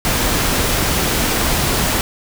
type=noise; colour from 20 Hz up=pink; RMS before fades=-17 dBFS; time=0.05-2.01 s; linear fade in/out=0 ms; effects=none